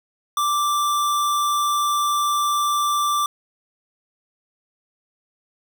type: tone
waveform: square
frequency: 1174.7 Hz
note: D6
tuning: in tune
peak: -19 dBFS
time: 0.37-3.26 s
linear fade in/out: 2 ms
effects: none